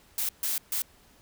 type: noise bursts at uneven times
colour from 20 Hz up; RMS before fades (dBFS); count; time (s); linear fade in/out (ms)
blue; -29; 3; 0.18-0.29 / 0.43-0.58 / 0.72-0.82; 2
effects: pink hiss -59 dBFS RMS until 1.21 s